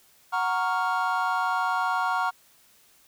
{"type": "chord", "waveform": "triangle", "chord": "Gb major seventh", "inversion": "none", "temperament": "equal", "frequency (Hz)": [740, 932.3, 1108.7, 1396.9], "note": ["Gb5", "Bb5", "Db6", "F6"], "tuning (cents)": [0, 0, 0, 0], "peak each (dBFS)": -27, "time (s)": [0.32, 2.31], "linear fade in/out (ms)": 20, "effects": ["white hiss -59 dBFS RMS until 3.07 s"]}